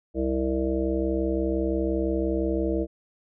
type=harmonic tone; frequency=65.8 Hz; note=C2; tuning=10 cents sharp; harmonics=1 / 3 / 5 / 7 / 9 / 10; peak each=-29 / -33 / -26 / -30 / -32 / -40 dBFS; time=0.14-2.87 s; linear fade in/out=50 ms; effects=none